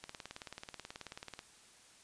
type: click train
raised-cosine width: 0.2 ms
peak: -27 dBFS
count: 26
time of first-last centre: 0.04-1.391 s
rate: 18.5 Hz
effects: white hiss -61 dBFS RMS until 2.03 s + resampled to 22050 Hz